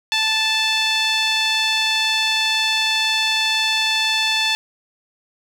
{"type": "tone with band-pass filter", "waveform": "sawtooth", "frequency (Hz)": 878, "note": "A5", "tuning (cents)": -4, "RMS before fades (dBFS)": -19, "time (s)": [0.12, 4.55], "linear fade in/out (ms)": 0, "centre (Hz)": 3500, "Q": 2.1, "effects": []}